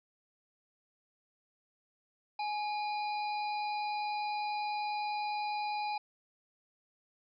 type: harmonic tone with a mistuned harmonic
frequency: 811 Hz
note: G#5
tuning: 41 cents flat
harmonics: 1 / 3 / 5 / 6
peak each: -33 / -43 / -47 / -49 dBFS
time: 2.39-5.98 s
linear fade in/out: 5 ms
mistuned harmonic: 1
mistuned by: +56 cents
effects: none